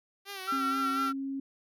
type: tone with vibrato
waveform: 5% pulse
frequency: 387.9 Hz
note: G4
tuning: 18 cents flat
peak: -27 dBFS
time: 0.25-1.13 s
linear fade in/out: 50 ms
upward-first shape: sine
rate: 4.2 Hz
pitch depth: 65 cents each way
type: tone with tremolo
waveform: sine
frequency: 1358 Hz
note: F6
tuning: 49 cents flat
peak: -27 dBFS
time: 0.47-1.13 s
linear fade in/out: 20 ms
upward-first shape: triangle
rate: 5.9 Hz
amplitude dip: 30%
type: tone with pitch glide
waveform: sine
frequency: 269.6 to 272.1 Hz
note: C#4 to C#4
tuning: -48 to -32 cents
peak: -32 dBFS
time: 0.52-1.4 s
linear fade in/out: 5 ms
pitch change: +16 cents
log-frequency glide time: 0.81-1.29 s
effects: none